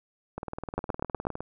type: two click trains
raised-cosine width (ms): 1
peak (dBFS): -20 / -14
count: 21 / 5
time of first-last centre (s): 0.38-1.406 / 0.78-1.269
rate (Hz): 19.5 / 8.18
effects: none